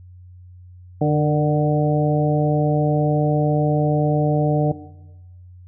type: harmonic tone with a mistuned harmonic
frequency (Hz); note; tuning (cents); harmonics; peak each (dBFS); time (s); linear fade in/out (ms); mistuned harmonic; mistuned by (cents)
149.4; D3; +30; 1 / 2 / 3 / 4 / 5; -18 / -21 / -23 / -24 / -25; 1.01-4.72; 5; 3; +33
effects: noise-tail reverb RT60 1.0 s tail -17 dB re dry + added 90 Hz sine -40 dBFS peak until 5.67 s